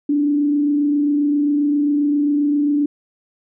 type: tone with frequency modulation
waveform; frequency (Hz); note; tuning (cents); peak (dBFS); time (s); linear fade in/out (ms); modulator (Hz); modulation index
sine; 291; D4; -16; -14; 0.09-2.86; 5; 27.5; 0.3
effects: none